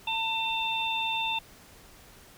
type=harmonic tone; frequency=897 Hz; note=A5; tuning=33 cents sharp; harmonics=1 / 3 / 4; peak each=-31 / -31 / -32 dBFS; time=0.07-1.39 s; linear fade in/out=5 ms; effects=pink hiss -53 dBFS RMS until 2.37 s